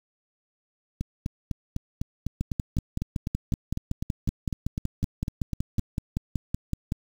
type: two click trains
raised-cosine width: 5 ms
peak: -14 / -16 dBFS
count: 25 / 20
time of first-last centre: 2.41-6.921 / 1.01-5.784 s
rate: 5.32 / 3.98 Hz
effects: 7-bit